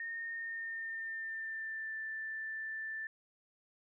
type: tone with pitch glide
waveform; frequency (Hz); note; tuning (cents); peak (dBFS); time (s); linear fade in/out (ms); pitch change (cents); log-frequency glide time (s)
sine; 1836 to 1768.3; A#6 to A6; -27 to +8; -38; 0-3.07; 2; -65; 0.32-1.95
effects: none